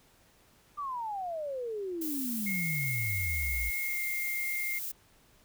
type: exponential sweep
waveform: sine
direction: down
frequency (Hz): 1200 to 55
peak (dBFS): -33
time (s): 0.77-3.71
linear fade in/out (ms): 20
type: noise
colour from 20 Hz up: violet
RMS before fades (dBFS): -37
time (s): 2.01-4.92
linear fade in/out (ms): 10
type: tone with pitch glide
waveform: sine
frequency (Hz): 2148 to 2120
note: C7 to C7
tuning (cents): +45 to +22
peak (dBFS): -32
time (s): 2.46-4.79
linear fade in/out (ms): 10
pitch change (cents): -23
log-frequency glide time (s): 3.8-3.99
effects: pink hiss -63 dBFS RMS until 5.44 s